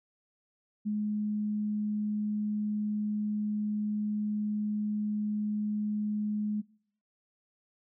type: tone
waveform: sine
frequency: 210.3 Hz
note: G#3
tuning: 22 cents sharp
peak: -28 dBFS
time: 0.85-6.62 s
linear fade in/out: 20 ms
effects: noise-tail reverb RT60 0.7 s tail -25 dB re dry